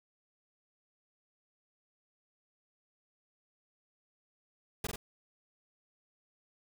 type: noise with echo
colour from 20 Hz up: pink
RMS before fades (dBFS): -35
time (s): 4.84-4.87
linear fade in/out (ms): 5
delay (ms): 45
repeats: 2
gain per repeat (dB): -3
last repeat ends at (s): 4.96
effects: none